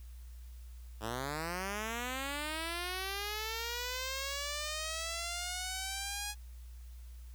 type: linear sweep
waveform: 5% pulse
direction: up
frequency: 103.83 to 835 Hz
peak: -25 dBFS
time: 1-6.35 s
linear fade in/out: 50 ms
effects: added 60 Hz sine -46 dBFS peak until 7.34 s + white hiss -65 dBFS RMS until 7.34 s